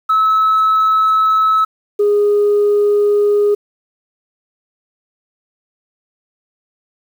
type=tone pair in turn; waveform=sine; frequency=1297 / 412.3 Hz; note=E6 / G#4; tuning=-28 / -13 cents; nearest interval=octave + minor sixth; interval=1985 cents; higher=first; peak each=-8 dBFS; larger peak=neither; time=0.09-1.65 / 1.99-3.55 s; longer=neither; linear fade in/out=10 ms; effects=tanh soft clip ceiling -7 dBFS + 7-bit